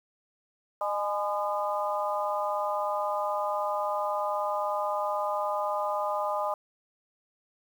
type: harmonic tone with a mistuned harmonic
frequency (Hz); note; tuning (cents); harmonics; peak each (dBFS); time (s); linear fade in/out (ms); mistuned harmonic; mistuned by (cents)
203.3; G#3; -37; 3 / 4 / 5 / 6; -31 / -32 / -33 / -34; 0.81-6.54; 2; 4; +41
effects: 9-bit